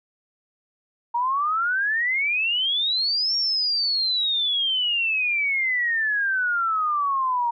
sine exponential two-way sweep, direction up then down, 932 to 5580 to 932 Hz, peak -20 dBFS, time 1.14-7.51 s, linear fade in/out 10 ms, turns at 3.36 s, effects none

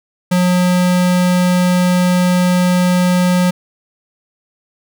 square tone, 180 Hz, F#3, 47 cents flat, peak -11 dBFS, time 0.31-3.51 s, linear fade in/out 10 ms, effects none

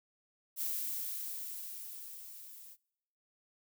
violet noise with level ramp, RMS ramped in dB -35 to -53 dBFS, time 0.56-2.77 s, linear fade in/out 50 ms, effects noise-tail reverb RT60 0.9 s tail -26 dB re dry

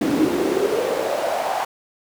brown noise with high-pass filter sweep, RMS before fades -21 dBFS, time 0.01-1.65 s, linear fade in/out 5 ms, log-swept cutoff 270 to 800 Hz, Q 4.9, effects none

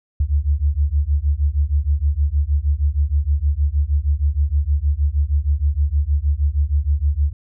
sine beating tone pair, 69.5 / 75.9 Hz, C#2 / D#2, +5 / -42 cents, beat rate 6.4 Hz, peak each -18 dBFS, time 0.2-7.33 s, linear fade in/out 5 ms, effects none

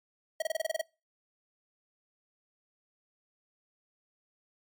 square tone bursts, 640 Hz, D#5, 49 cents sharp, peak -28 dBFS, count 9, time 0.4-0.814 s, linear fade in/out 5 ms, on 22 ms, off 27 ms, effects noise-tail reverb RT60 0.3 s tail -26 dB re dry + MP3 96 kbps

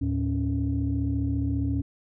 sine tone cluster, 76.4 / 111.1 / 276.9 Hz, D#2 / A2 / C#4, -31 / +17 / -2 cents, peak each -27 dBFS, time 0.01-1.82 s, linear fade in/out 10 ms, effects tanh soft clip ceiling -17 dBFS

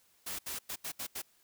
white noise bursts at uneven times, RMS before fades -39 dBFS, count 6, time 0.26-0.39 / 0.46-0.59 / 0.69-0.76 / 0.84-0.92 / 0.99-1.07 / 1.15-1.22 s, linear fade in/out 10 ms, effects white hiss -68 dBFS RMS until 1.43 s

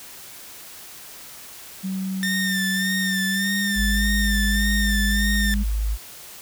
sine tone with pitch glide, 190 to 203.6 Hz, F#3 to G#3, +46 to -34 cents, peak -24 dBFS, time 1.83-5.64 s, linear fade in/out 20 ms, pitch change +120 cents, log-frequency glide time 3.2-3.8 s
sawtooth tone with vibrato, 1802 Hz, A6, 41 cents sharp, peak -19 dBFS, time 2.23-5.54 s, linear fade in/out 0 ms, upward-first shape sine, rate 1.7 Hz, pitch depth 44 cents each way
sine tone, 52.8 Hz, G#1, 29 cents sharp, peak -20 dBFS, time 3.75-5.98 s, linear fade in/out 50 ms
effects white hiss -41 dBFS RMS until 6.41 s

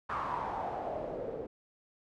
white noise with low-pass filter sweep, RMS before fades -37 dBFS, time 0.09-1.47 s, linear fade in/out 10 ms, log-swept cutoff 1200 to 440 Hz, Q 4.7, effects none

